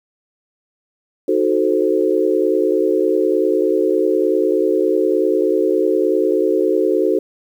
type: chord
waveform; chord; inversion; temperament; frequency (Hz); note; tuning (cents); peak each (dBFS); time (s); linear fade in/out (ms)
sine; D# diminished seventh; none; equal; 311.1 / 370 / 440 / 523.3; D#4 / F#4 / A4 / C5; 0 / 0 / 0 / 0; -20 / -17 / -18 / -21; 1.28-7.19; 5
effects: 8-bit